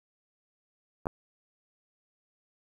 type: clicks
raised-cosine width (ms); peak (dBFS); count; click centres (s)
1; -24 / -14; 2; 1.057 / 1.069
effects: 9-bit